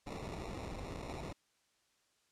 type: noise with sample-and-hold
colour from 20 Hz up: pink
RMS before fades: -44 dBFS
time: 0.06-1.33 s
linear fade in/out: 10 ms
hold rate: 1575 Hz
effects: white hiss -75 dBFS RMS until 2.31 s + low-pass 8000 Hz 12 dB/octave